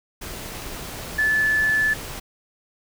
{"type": "tone in noise", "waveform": "sine", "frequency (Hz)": 1737, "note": "A6", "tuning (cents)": -23, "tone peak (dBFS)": -17, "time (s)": [1.18, 1.94], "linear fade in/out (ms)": 10, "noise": "pink", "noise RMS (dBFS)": -34, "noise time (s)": [0.21, 2.2], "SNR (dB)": 14, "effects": []}